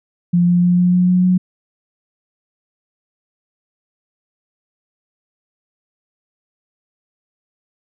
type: tone with pitch steps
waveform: sine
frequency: 174.61 / 175.93 / 177.25 / 178.59 / 179.93 / 181.29 / 182.66 Hz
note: F3 / F3 / F3 / F3 / F#3 / F#3 / F#3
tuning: 0 / +13 / +26 / +39 / -48 / -35 / -22 cents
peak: -10 dBFS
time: 0.33-1.38 s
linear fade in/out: 10 ms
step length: 150 ms
effects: none